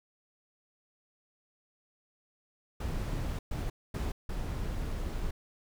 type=noise bursts at uneven times; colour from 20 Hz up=brown; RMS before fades=-34 dBFS; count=4; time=2.8-3.39 / 3.51-3.7 / 3.94-4.12 / 4.29-5.31 s; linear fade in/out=5 ms; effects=none